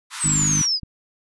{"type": "high-pass noise", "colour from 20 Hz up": "pink", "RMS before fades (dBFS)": -32, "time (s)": [0.1, 0.68], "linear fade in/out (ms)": 50, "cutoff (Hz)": 900, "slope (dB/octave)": 96}
{"type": "linear sweep", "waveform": "sine", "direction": "down", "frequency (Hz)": [8372, 4800], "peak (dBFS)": -18, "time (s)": [0.19, 0.8], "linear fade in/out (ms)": 50}
{"type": "harmonic tone", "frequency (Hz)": 51.1, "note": "G#1", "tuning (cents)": -27, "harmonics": [1, 2, 3, 4, 5, 6], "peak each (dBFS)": [-35, -35, -23, -30, -30, -33], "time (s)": [0.24, 0.62], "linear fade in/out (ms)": 5}
{"type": "clicks", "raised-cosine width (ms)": 5, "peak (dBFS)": -23, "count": 5, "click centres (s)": [0.267, 0.367, 0.426, 0.606, 0.833]}
{"effects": ["resampled to 24000 Hz"]}